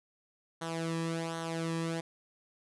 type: tone with flanger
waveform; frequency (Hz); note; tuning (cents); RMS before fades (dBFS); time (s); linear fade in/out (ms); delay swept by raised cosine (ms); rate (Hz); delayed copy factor
sawtooth; 164.81; E3; 0; -35; 0.61-2.01; 10; 0.4 to 1.4; 1.3; -0.7
effects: resampled to 24000 Hz